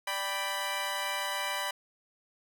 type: chord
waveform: 15% pulse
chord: G major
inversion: second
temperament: equal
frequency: 587.3 / 784 / 987.8 Hz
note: D5 / G5 / B5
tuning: 0 / 0 / 0 cents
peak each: -31 / -31 / -27 dBFS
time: 0.07-1.71 s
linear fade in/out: 5 ms
effects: none